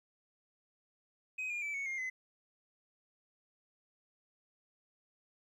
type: tone with pitch steps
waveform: sine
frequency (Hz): 2521 / 2416 / 2314 / 2218 / 2125 / 2036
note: D#7 / D7 / D7 / C#7 / C7 / C7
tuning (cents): +22 / +48 / -26 / 0 / +26 / -48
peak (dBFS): -33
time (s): 1.38-2.1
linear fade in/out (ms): 10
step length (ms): 120
effects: tanh soft clip ceiling -35 dBFS + 12-bit